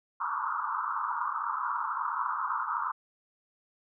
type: band-pass noise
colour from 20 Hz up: pink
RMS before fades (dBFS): -32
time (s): 0.2-2.92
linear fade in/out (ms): 10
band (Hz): 920 to 1400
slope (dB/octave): 96
effects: none